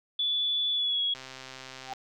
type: tone with pitch glide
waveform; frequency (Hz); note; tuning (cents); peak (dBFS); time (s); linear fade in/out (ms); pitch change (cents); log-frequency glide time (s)
sine; 3452 to 3332; A7 to G#7; -34 to +5; -25; 0.19-1.14; 5; -61; 0.73-1.02
type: click train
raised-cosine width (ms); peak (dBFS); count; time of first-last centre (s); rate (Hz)
0.2; -25; 104; 1.15-1.936; 131
type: tone with exponential growth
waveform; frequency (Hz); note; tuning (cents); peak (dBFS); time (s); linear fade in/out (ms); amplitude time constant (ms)
sine; 784; G5; 0; -29; 1.8-1.93; 0; 28
effects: none